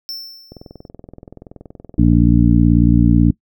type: tone with exponential decay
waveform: square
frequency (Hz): 5370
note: E8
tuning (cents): +31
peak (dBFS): -23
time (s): 0.09-0.88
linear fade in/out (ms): 0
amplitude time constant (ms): 170
type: click train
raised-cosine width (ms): 2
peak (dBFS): -22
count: 35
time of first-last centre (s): 0.52-2.131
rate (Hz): 21.1
type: harmonic tone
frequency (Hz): 58.27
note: A#1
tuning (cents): 0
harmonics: 1 / 2 / 3 / 4 / 5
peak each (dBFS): -15 / -15 / -15 / -15 / -15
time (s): 1.98-3.31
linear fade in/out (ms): 5
effects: noise-tail reverb RT60 0.1 s tail -22 dB re dry